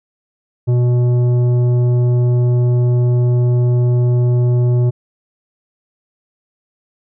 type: tone with tanh clipping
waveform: triangle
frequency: 122.5 Hz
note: B2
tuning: 14 cents flat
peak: -12 dBFS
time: 0.67-4.91 s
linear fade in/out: 20 ms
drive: 14 dB
effects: none